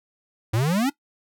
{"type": "exponential sweep", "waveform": "square", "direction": "up", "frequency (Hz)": [103.83, 293.7], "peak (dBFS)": -20, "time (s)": [0.53, 0.9], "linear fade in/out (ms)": 10, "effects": ["noise-tail reverb RT60 0.1 s tail -19 dB re dry"]}